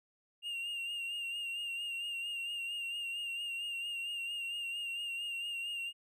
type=tone with vibrato; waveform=triangle; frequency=2794 Hz; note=F7; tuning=in tune; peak=-35 dBFS; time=0.42-5.93 s; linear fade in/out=50 ms; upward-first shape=sine; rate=4.4 Hz; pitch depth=37 cents each way; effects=none